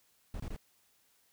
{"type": "noise bursts", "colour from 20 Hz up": "brown", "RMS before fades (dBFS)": -39, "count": 3, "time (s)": [0.34, 0.564], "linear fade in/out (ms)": 2, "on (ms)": 60, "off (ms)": 22, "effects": ["white hiss -70 dBFS RMS until 1.32 s"]}